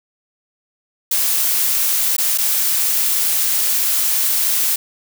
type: noise with dropouts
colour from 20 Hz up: blue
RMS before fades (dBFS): -17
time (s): 1.11-4.76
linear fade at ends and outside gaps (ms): 5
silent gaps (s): 2.166-2.182 / 2.377-2.383
effects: none